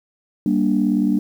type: chord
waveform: sine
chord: G minor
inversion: none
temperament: just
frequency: 196 / 235.2 / 294 Hz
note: G3 / Bb3 / D4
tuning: 0 / +16 / +2 cents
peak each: -19 dBFS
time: 0.46-1.19 s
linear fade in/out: 2 ms
effects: tanh soft clip ceiling -6 dBFS + 8-bit